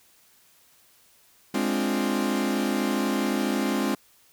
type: chord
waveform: 40% pulse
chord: D half-diminished seventh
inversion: second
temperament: equal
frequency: 207.7 / 261.6 / 293.7 / 349.2 Hz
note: Ab3 / C4 / D4 / F4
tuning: 0 / 0 / 0 / 0 cents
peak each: -27 / -27 / -30 / -30 dBFS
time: 1.54-3.95 s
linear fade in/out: 5 ms
effects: white hiss -59 dBFS RMS until 4.32 s